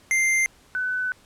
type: tone pair in turn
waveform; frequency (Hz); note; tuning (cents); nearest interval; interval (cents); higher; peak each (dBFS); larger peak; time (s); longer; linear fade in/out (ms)
square / sine; 2093 / 1502.8; C7 / F#6; 0 / +26; tritone; 574; first; -19 / -23; first; 0.11-0.46 / 0.75-1.12; second; 0
effects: pink hiss -55 dBFS RMS until 1.25 s + low-pass 11000 Hz 12 dB/octave